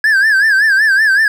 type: tone with vibrato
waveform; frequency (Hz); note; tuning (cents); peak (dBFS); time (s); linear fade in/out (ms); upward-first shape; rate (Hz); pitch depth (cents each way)
triangle; 1661; G#6; 0; -6; 0.04-1.28; 2; sine; 5.3; 130
effects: none